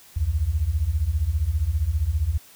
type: beating tone pair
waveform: sine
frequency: 67.6 / 82.6 Hz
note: C#2 / E2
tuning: -43 / +4 cents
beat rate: 15 Hz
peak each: -24 / -22 dBFS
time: 0.16-2.38 s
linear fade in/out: 10 ms
effects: white hiss -50 dBFS RMS until 2.55 s